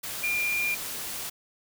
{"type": "tone in noise", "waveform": "sine", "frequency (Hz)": 2399, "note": "D7", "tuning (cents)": 36, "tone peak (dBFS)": -25, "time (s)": [0.23, 0.75], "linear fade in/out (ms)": 10, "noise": "white", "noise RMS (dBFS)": -35, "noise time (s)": [0.03, 1.3], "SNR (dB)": 7, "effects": []}